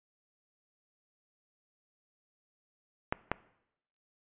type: clicks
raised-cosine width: 0.5 ms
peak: -13 dBFS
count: 2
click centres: 3.125 / 3.316 s
effects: noise-tail reverb RT60 0.8 s tail -20 dB re dry + resampled to 8000 Hz